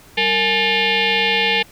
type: tone with frequency modulation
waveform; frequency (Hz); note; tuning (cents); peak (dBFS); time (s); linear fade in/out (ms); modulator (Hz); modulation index
sine; 192.2; G3; -34; -14; 0.17-1.63; 10; 653; 5.1
effects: pink hiss -46 dBFS RMS until 1.71 s